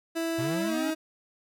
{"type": "tone with pitch glide", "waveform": "30% pulse", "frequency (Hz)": [329.6, 316.7], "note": ["E4", "D#4"], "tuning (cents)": [0, 31], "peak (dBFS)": -25, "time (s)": [0.15, 0.95], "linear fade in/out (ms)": 20, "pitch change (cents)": -69, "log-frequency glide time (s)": [0.67, 0.74]}
{"type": "linear sweep", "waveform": "square", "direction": "up", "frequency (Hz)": [115.7, 290], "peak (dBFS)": -32, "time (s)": [0.38, 0.91], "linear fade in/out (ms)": 10}
{"effects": []}